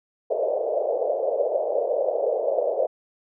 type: band-pass noise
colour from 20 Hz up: pink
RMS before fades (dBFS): -24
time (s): 0.3-2.87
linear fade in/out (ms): 10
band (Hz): 480 to 630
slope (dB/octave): 48
effects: none